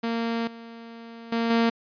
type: tone with level steps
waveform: sawtooth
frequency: 230.5 Hz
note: A#3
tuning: 19 cents flat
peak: -21 / -36 / -19 / -15 dBFS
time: 0.03-1.7 s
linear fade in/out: 10 ms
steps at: 0.47 / 1.32 / 1.5 s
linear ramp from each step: 5 ms
effects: resampled to 11025 Hz